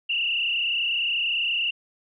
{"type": "tone with frequency modulation", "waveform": "sine", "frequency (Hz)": 2794, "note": "F7", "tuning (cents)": 0, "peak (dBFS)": -22, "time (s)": [0.09, 1.71], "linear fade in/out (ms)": 10, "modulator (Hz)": 31.5, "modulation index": 3.6, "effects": []}